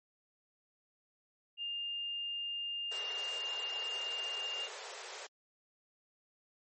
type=tone; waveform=sine; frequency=2810 Hz; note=F7; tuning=10 cents sharp; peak=-36 dBFS; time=1.57-4.69 s; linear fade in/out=50 ms
type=high-pass noise; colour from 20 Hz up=pink; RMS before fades=-46 dBFS; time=2.91-5.27 s; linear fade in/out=10 ms; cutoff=390 Hz; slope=96 dB/octave
effects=MP3 32 kbps